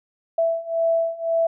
sine beating tone pair, 661 / 662.9 Hz, E5 / E5, +5 / +10 cents, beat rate 1.9 Hz, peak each -23 / -21 dBFS, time 0.38-1.47 s, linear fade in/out 5 ms, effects none

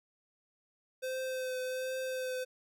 square tone with vibrato, 515 Hz, C5, 28 cents flat, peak -35 dBFS, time 1.02-2.45 s, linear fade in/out 20 ms, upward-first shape triangle, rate 1.3 Hz, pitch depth 20 cents each way, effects none

